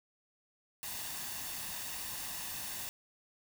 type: noise with comb filter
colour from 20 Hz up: white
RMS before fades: -41 dBFS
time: 0.83-2.89 s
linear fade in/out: 0 ms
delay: 1.1 ms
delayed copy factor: +0.5
effects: none